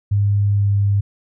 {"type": "tone with pitch glide", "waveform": "sine", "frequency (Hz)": [101.5, 100.62], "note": ["G#2", "G2"], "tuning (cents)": [-39, 46], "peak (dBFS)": -13, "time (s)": [0.11, 1.01], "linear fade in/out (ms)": 10, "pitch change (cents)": -15, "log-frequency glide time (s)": [0.55, 0.7], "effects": []}